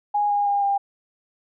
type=tone with pitch steps; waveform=sine; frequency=826 / 817 / 808.1 / 799.2 Hz; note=G#5 / G#5 / G#5 / G5; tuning=-10 / -29 / -48 / +33 cents; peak=-18 dBFS; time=0.14-0.78 s; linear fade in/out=10 ms; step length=160 ms; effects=none